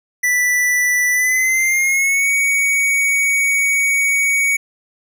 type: tone with pitch glide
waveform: square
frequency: 1975.5 to 2243 Hz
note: B6 to C#7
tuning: 0 to +20 cents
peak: -14 dBFS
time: 0.23-4.57 s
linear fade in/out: 10 ms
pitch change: +220 cents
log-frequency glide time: 1.11-2.3 s
effects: none